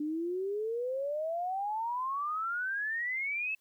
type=exponential sweep; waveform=sine; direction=up; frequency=293.7 to 2642 Hz; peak=-31 dBFS; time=0-3.55 s; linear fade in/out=5 ms; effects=white hiss -74 dBFS RMS until 3.6 s